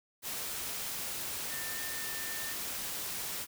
sine tone in noise, 1799 Hz, A6, 38 cents sharp, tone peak -43 dBFS, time 1.48-2.56 s, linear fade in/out 50 ms, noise white, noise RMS -38 dBFS, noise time 0.22-3.47 s, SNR -8 dB, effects none

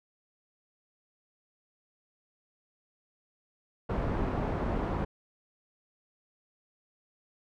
pink low-pass noise, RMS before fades -31 dBFS, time 3.89-5.05 s, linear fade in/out 10 ms, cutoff 1000 Hz, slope 12 dB/octave, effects none

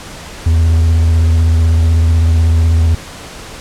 triangle tone with vibrato, 82 Hz, E2, 9 cents flat, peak -5 dBFS, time 0.46-2.95 s, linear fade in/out 5 ms, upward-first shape triangle, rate 16 Hz, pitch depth 44 cents each way, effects pink hiss -30 dBFS RMS until 3.6 s + low-pass 9000 Hz 12 dB/octave

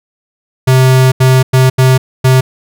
square tone bursts at uneven times, 130 Hz, C3, 11 cents flat, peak -5 dBFS, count 5, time 0.67-1.12 / 1.2-1.43 / 1.53-1.7 / 1.78-1.98 / 2.24-2.41 s, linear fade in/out 10 ms, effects none

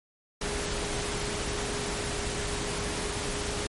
sine tone in noise, 411.4 Hz, G#4, 16 cents flat, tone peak -37 dBFS, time 0.41-3.67 s, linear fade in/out 5 ms, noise pink, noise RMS -32 dBFS, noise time 0.41-3.67 s, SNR -8 dB, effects MP3 48 kbps

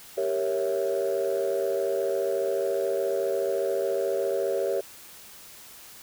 sine chord, G diminished seventh, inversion none, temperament equal, 392 / 466.2 / 554.4 / 659.3 Hz, G4 / Bb4 / Db5 / Fb5, 0 / 0 / 0 / 0 cents, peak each -27 / -29 / -27 / -32 dBFS, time 0.17-4.81 s, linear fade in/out 10 ms, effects tanh soft clip ceiling -18 dBFS + white hiss -47 dBFS RMS until 6.02 s

